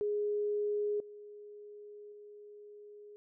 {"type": "tone with level steps", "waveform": "sine", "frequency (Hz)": 415.3, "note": "G#4", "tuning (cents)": 0, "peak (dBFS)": [-30, -47, -49], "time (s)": [0.01, 3.16], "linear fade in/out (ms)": 0, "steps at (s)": [1, 2.12], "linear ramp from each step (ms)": 2, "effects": []}